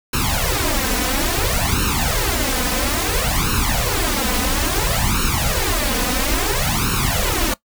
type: noise with flanger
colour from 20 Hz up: pink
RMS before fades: -19 dBFS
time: 0.13-7.54 s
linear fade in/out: 5 ms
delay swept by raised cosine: 0.73 to 4.03 ms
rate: 0.59 Hz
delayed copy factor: +1
effects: noise-tail reverb RT60 0.1 s tail -20 dB re dry